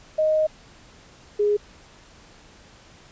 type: tone pair in turn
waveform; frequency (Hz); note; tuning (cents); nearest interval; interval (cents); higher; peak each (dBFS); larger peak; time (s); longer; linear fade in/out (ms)
sine; 622.3 / 414.3; D#5 / G#4; 0 / -4; perfect fifth; 704; first; -17; neither; 0.18-0.47 / 1.39-1.57; first; 10
effects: pink hiss -50 dBFS RMS until 3.11 s + resampled to 16000 Hz